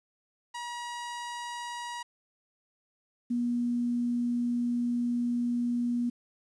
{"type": "tone pair in turn", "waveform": ["sawtooth", "sine"], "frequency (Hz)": [958, 240.6], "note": ["A#5", "B3"], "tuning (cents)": [47, -45], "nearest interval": "2 octaves", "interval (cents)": 2392, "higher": "first", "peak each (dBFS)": [-32, -26], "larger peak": "second", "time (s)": [[0.54, 2.03], [3.3, 6.1]], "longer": "second", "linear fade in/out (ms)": 10, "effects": ["resampled to 22050 Hz", "10-bit"]}